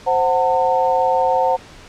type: chord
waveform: sine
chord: F# diminished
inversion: second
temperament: equal with one note detuned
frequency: 523.3 / 740 / 901.6 Hz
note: C5 / F#5 / A5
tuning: 0 / 0 / +42 cents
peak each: -18 dBFS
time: 0.06-1.57 s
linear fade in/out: 20 ms
effects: pink hiss -41 dBFS RMS until 1.88 s + low-pass 6000 Hz 12 dB/octave